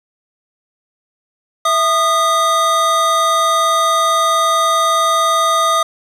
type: tone pair together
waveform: square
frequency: 659.3 / 1230.3 Hz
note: E5 / D#6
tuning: 0 / -20 cents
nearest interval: major seventh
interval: 1080 cents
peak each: -19 / -13 dBFS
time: 1.65-5.83 s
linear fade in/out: 5 ms
effects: low-pass 10000 Hz 12 dB/octave + 7-bit